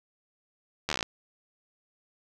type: slowing click train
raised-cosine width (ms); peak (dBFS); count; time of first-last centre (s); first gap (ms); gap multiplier
0.2; -11; 10; 0.89-1.028; 12; 1.06
effects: none